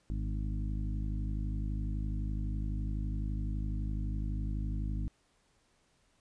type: harmonic tone with a mistuned harmonic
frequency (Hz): 51.91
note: G#1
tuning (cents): 0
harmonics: 1 / 2 / 3 / 4 / 5 / 6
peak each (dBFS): -33 / -39 / -43 / -45 / -47 / -49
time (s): 0.1-5.08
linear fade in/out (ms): 0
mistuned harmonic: 4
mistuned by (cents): +26
effects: pink hiss -71 dBFS RMS until 6.2 s + resampled to 22050 Hz